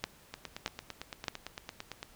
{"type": "two click trains", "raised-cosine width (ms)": 0.2, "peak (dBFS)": [-22, -14], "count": [16, 3], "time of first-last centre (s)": [[0.34, 2.029], [0.04, 1.282]], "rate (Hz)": [8.88, 1.61], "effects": ["pink hiss -59 dBFS RMS until 2.15 s"]}